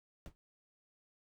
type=noise with exponential decay; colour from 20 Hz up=brown; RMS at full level=-40 dBFS; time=0.26-0.35 s; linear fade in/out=0 ms; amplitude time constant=19 ms; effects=none